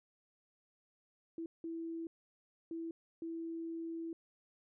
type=tone bursts at uneven times; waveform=sine; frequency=330 Hz; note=E4; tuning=2 cents sharp; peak=-39 dBFS; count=4; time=1.38-1.46 / 1.64-2.07 / 2.71-2.91 / 3.22-4.13 s; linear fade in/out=2 ms; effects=none